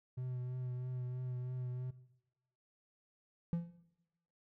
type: tone with vibrato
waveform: triangle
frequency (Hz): 125.9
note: B2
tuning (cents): +34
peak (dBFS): -36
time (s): 0.17-1.91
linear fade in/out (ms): 10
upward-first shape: triangle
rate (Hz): 3.1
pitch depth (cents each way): 25
type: tone with exponential decay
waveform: triangle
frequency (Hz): 170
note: F3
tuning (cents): -46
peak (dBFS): -27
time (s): 3.53-3.78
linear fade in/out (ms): 0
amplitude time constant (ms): 54
effects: noise-tail reverb RT60 0.9 s tail -17 dB re dry